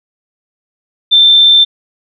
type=tone; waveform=sine; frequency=3562 Hz; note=A7; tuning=21 cents sharp; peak=-3 dBFS; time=1.11-1.65 s; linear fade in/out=20 ms; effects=none